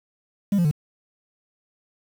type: tone with pitch steps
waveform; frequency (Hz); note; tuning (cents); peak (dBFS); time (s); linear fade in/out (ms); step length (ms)
sine; 201.3 / 173.23 / 149.07; G3 / F3 / D3; +46 / -14 / +26; -14; 0.52-0.712; 5; 64
effects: tanh soft clip ceiling -16 dBFS + 7-bit